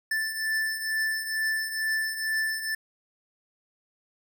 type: beating tone pair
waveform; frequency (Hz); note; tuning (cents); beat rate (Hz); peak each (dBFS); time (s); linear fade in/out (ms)
square; 1760 / 1762.2; A6 / A6; 0 / +2; 2.2; -34 / -28; 0.11-2.75; 5
effects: none